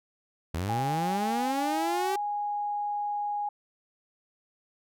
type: linear sweep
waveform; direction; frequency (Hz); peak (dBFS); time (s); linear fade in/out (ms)
sawtooth; up; 76.5 to 392; -25; 0.54-2.16; 5
type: tone with pitch glide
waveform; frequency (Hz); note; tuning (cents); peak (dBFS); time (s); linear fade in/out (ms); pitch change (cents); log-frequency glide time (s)
sine; 815 to 825.4; G#5 to G#5; -33 to -11; -28; 0.69-3.49; 5; +22; 1.28-2.16
effects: none